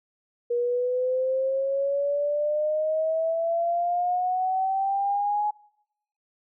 sine exponential sweep, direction up, 476.7 to 842 Hz, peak -22 dBFS, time 0.5-5.51 s, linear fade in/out 10 ms, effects noise-tail reverb RT60 0.8 s tail -24 dB re dry

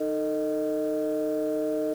sine tone cluster, 308.5 / 447.2 / 620 Hz, D#4 / A4 / D#5, -15 / +28 / -6 cents, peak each -28 dBFS, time 0-1.94 s, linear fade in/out 10 ms, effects tanh soft clip ceiling -19 dBFS + 8-bit

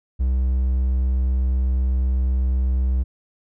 triangle tone, 64 Hz, C2, 38 cents flat, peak -15 dBFS, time 0.19-3.04 s, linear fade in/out 20 ms, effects none

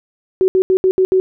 sine tone bursts at uneven times, 375.2 Hz, F#4, 24 cents sharp, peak -9 dBFS, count 6, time 0.41-0.48 / 0.55-0.62 / 0.7-0.77 / 0.84-0.91 / 0.98-1.05 / 1.12-1.2 s, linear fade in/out 0 ms, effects none

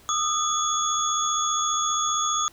sine tone cluster, 1226 / 1301 / 3424 / 6620 Hz, D#6 / E6 / A7 / G#8, -26 / -23 / -48 / -6 cents, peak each -25 / -32 / -30 / -26 dBFS, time 0.09-2.48 s, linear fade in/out 0 ms, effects pink hiss -53 dBFS RMS until 2.52 s

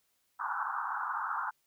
white band-pass noise, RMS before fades -35 dBFS, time 0.39-1.51 s, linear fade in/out 10 ms, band 810 to 1500 Hz, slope 96 dB/octave, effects white hiss -75 dBFS RMS until 1.66 s

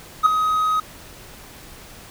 triangle tone with ADSR envelope, 1260 Hz, D#6, 21 cents sharp, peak -4 dBFS, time 0.23-0.8 s, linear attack 31 ms, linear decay 3 ms, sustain -11 dB, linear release 4 ms, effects tanh soft clip ceiling -4 dBFS + pink hiss -42 dBFS RMS until 2.1 s

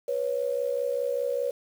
sine tone pair together, 489.4 / 554.4 Hz, B4 / C#5, -16 / 0 cents, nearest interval major second, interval 216 cents, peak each -28 dBFS, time 0.08-1.51 s, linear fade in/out 5 ms, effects 8-bit

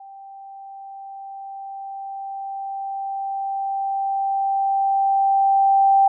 sine tone with level ramp, 784 Hz, G5, in tune, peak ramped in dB -38 to -11 dBFS, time 0-6.08 s, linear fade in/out 5 ms, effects none

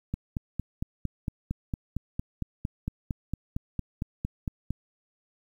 click train, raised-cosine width 5 ms, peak -17 dBFS, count 21, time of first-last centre 0.14-4.706 s, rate 4.38 Hz, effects 9-bit

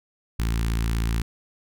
sawtooth tone with notch filter, 56.3 Hz, A1, 40 cents sharp, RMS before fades -24 dBFS, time 0.39-1.22 s, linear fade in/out 5 ms, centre 580 Hz, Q 0.56, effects none

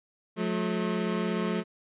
25% pulse tone pair together, 179.4 / 216 Hz, F3 / A3, +47 / -32 cents, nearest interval minor third, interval 321 cents, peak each -26 dBFS, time 0.36-1.64 s, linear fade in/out 50 ms, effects resampled to 8000 Hz

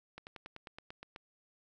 slowing click train, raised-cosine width 0.3 ms, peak -30 dBFS, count 10, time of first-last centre 0.18-1.161 s, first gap 89 ms, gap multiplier 1.05, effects none

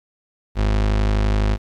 35% pulse tone, 51.91 Hz, G#1, in tune, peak -14 dBFS, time 0.55-1.58 s, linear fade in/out 50 ms, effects low-pass 5000 Hz 12 dB/octave + 9-bit

